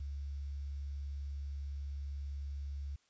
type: tone with quantisation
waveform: sine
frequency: 70.4 Hz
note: C#2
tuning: 27 cents sharp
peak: -38 dBFS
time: 0-2.96 s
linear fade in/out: 5 ms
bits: 11
effects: white hiss -73 dBFS RMS until 3.09 s + resampled to 16000 Hz